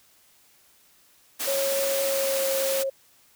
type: high-pass noise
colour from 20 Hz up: white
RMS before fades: -29 dBFS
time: 1.39-2.84 s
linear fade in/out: 20 ms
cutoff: 210 Hz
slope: 96 dB/octave
type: tone with pitch glide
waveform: sine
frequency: 549 to 540.5 Hz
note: C#5 to C#5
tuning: -17 to -44 cents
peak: -24 dBFS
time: 1.47-2.9 s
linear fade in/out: 10 ms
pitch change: -27 cents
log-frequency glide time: 2.05-2.42 s
effects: white hiss -59 dBFS RMS until 3.35 s